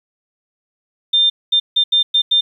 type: tone bursts at uneven times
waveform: sine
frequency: 3600 Hz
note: A7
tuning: 39 cents sharp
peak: -10 dBFS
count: 6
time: 1.13-1.3 / 1.52-1.6 / 1.76-1.84 / 1.92-2.03 / 2.14-2.22 / 2.31-2.41 s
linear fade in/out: 10 ms
effects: 8-bit